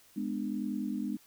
sine chord, G# diminished, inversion none, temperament just, 207.7 / 249.2 / 299 Hz, G#3 / B3 / D4, 0 / +16 / +31 cents, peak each -35 / -36 / -37 dBFS, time 0.16-1.17 s, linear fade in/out 10 ms, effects white hiss -61 dBFS RMS until 1.26 s

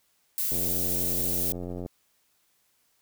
violet noise, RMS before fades -28 dBFS, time 0.38-1.52 s, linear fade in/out 0 ms
click train, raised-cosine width 2 ms, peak -23 dBFS, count 120, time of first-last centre 0.52-1.862 s, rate 88.7 Hz
effects white hiss -69 dBFS RMS until 3.01 s

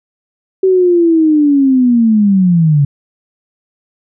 sine linear sweep, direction down, 382.8 to 138.59 Hz, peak -6 dBFS, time 0.63-2.85 s, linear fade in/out 5 ms, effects none

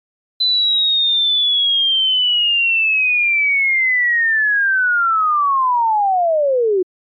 sine linear sweep, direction down, 4030 to 353.1 Hz, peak -12 dBFS, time 0.4-6.83 s, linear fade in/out 10 ms, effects MP3 64 kbps

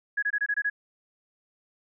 sine tone bursts, 1672 Hz, G#6, 11 cents sharp, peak -23 dBFS, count 7, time 0.17-0.7 s, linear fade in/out 10 ms, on 56 ms, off 23 ms, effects none

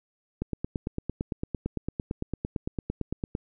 click train, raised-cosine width 3 ms, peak -16 dBFS, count 27, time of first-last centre 0.42-3.351 s, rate 8.87 Hz, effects none

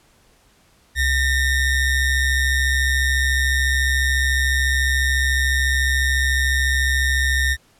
square ring-modulated tone, 937 Hz, A#5, 9 cents sharp, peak -14 dBFS, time 0.95-7.57 s, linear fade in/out 50 ms, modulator 870 Hz, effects pink hiss -56 dBFS RMS until 7.79 s + low-pass 12000 Hz 12 dB/octave

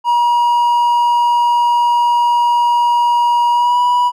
triangle tone with pitch glide, 956 to 976.1 Hz, A#5 to B5, +43 to -21 cents, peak -8 dBFS, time 0.04-4.12 s, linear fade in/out 50 ms, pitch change +36 cents, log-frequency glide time 3.51-3.8 s, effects none

